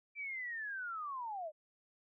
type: linear sweep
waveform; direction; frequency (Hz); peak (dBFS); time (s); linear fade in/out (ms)
sine; down; 2349 to 587.3; -39; 0.15-1.52; 50
effects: none